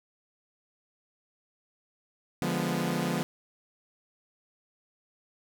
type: chord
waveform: sawtooth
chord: D diminished seventh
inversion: none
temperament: equal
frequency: 146.83 / 174.61 / 207.7 / 246.9 Hz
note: D3 / F3 / Ab3 / Cb4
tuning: 0 / 0 / 0 / 0 cents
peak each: -31 / -27 / -31 / -29 dBFS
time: 2.42-3.23 s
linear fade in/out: 0 ms
effects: none